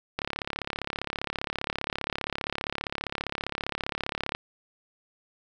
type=click train; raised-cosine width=0.3 ms; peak=-13 dBFS; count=147; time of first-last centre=0.19-4.35 s; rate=35.1 Hz; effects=none